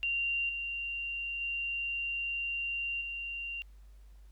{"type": "tone with level steps", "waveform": "sine", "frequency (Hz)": 2771, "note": "F7", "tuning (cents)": -14, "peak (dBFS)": [-29, -34, -32, -36], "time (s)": [0.03, 3.62], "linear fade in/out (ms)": 0, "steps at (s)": [0.49, 1.41, 3.01], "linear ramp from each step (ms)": 2, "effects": ["added 50 Hz sine -51 dBFS peak until 4.31 s", "pink hiss -71 dBFS RMS until 4.31 s"]}